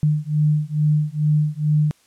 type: beating tone pair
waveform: sine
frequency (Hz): 150 / 152.3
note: D3 / D#3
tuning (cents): +37 / -37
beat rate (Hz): 2.3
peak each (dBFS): -19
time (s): 0.03-1.91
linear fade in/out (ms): 0
effects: white hiss -58 dBFS RMS until 2.06 s + low-pass 10000 Hz 12 dB/octave